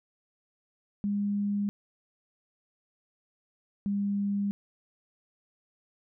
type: tone pair in turn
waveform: sine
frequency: 203.3 / 201.3 Hz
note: G#3 / G3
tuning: -37 / +46 cents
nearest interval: unison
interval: 17 cents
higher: first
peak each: -26 dBFS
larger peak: neither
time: 1.04-1.69 / 3.86-4.51 s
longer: neither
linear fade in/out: 0 ms
effects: none